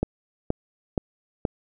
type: click train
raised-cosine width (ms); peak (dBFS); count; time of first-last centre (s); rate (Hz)
2; -9; 4; 0.03-1.452; 2.11
effects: none